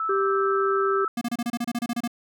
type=tone; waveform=sine; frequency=1312 Hz; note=E6; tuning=9 cents flat; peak=-24 dBFS; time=0-1.08 s; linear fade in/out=2 ms
type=harmonic tone; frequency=392 Hz; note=G4; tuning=in tune; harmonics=1 / 3 / 4; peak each=-22 / -32 / -34 dBFS; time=0.09-1.05 s; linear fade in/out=5 ms
type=tone bursts; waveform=square; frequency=237.4 Hz; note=A#3; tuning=32 cents sharp; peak=-25 dBFS; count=13; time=1.17-2.077 s; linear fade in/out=5 ms; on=43 ms; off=29 ms
effects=none